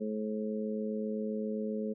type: harmonic tone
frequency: 107.6 Hz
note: A2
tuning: 38 cents flat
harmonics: 2 / 3 / 4 / 5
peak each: -34 / -46 / -37 / -41 dBFS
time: 0-1.94 s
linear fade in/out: 20 ms
effects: none